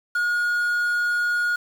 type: tone with quantisation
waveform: triangle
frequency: 1438 Hz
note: F#6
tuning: 50 cents flat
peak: -18 dBFS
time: 0.15-1.56 s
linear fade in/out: 5 ms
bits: 7
effects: none